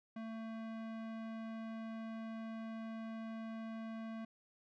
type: tone with low-pass filter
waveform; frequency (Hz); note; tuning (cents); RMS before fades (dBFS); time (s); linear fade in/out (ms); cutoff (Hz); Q
square; 223.9; A3; +30; -45; 0.16-4.25; 5; 2300; 0.69
effects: none